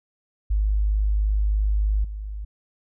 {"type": "tone with level steps", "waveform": "sine", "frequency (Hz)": 51.6, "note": "G#1", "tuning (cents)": -10, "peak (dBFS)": [-18, -29], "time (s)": [0.5, 2.45], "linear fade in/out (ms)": 10, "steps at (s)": 2.04, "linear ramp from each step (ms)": 5, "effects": []}